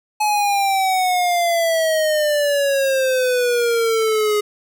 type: exponential sweep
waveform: square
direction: down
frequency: 852 to 415.3 Hz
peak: -16 dBFS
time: 0.2-4.41 s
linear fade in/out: 10 ms
effects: none

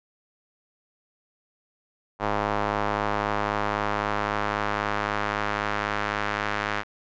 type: tone with band-pass filter sweep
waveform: square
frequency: 51.91 Hz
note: G#1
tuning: in tune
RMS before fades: -27 dBFS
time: 2.19-6.84 s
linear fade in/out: 50 ms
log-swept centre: 930 to 1600 Hz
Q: 1.3
effects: resampled to 16000 Hz

